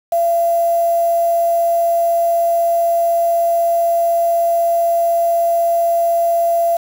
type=tone with quantisation; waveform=sine; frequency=679 Hz; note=F5; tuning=49 cents flat; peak=-12 dBFS; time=0.12-6.77 s; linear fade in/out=5 ms; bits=5; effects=none